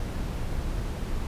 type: noise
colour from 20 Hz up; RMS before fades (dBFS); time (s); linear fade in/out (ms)
brown; -30; 0-1.27; 2
effects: resampled to 32000 Hz